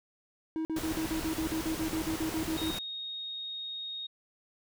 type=tone bursts; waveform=triangle; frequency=319.2 Hz; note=D#4; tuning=44 cents sharp; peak=-28 dBFS; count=16; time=0.56-2.705 s; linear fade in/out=0 ms; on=90 ms; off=47 ms
type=noise; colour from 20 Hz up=pink; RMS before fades=-38 dBFS; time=0.76-2.79 s; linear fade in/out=5 ms
type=tone; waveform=sine; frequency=3729 Hz; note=A#7; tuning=in tune; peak=-36 dBFS; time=2.57-4.07 s; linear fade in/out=10 ms
effects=none